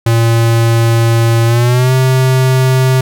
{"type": "tone with pitch glide", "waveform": "square", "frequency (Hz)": [115.3, 130.17], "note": ["A#2", "C3"], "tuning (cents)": [-19, -9], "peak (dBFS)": -8, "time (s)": [0.06, 3.01], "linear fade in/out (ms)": 5, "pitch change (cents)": 210, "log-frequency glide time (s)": [1.46, 1.93], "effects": []}